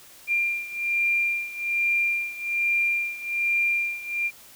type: beating tone pair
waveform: sine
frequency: 2388 / 2389.2 Hz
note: D7 / D7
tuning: +28 / +29 cents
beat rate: 1.2 Hz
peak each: -24 / -27 dBFS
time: 0.27-4.31 s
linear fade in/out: 50 ms
effects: white hiss -49 dBFS RMS until 4.55 s